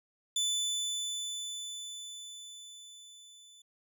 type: tone with level ramp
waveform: 25% pulse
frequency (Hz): 3500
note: A7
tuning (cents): -10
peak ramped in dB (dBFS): -24 to -51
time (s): 0.36-3.62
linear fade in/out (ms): 5
effects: none